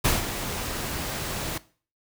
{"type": "noise with ADSR envelope", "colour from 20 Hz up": "pink", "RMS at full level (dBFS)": -21, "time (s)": [0.04, 1.58], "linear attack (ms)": 13, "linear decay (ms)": 170, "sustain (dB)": -10, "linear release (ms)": 5, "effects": ["noise-tail reverb RT60 0.4 s tail -18 dB re dry"]}